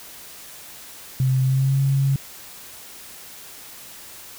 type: tone with pitch glide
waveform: sine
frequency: 130.81 to 136.68 Hz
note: C3 to C#3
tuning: 0 to -24 cents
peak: -16 dBFS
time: 1.2-2.16 s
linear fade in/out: 2 ms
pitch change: +76 cents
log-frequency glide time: 1.44-1.79 s
effects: white hiss -41 dBFS RMS until 4.38 s